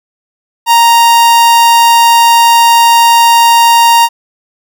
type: tone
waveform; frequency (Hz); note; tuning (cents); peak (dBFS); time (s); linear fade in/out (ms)
45% pulse; 932.3; A#5; 0; -3; 0.66-4.09; 50
effects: none